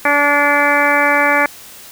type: harmonic tone with a mistuned harmonic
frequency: 288.5 Hz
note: D4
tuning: 31 cents flat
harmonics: 1 / 2 / 3 / 4 / 5 / 6 / 7 / 8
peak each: -22 / -18 / -18 / -19 / -19 / -17 / -19 / -19 dBFS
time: 0.05-1.46 s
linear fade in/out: 2 ms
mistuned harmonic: 7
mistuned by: +27 cents
effects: white hiss -37 dBFS RMS until 1.91 s